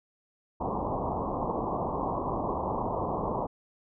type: low-pass noise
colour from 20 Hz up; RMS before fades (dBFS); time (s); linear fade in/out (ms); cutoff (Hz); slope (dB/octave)
white; -31; 0.6-3.47; 10; 1100; 96
effects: none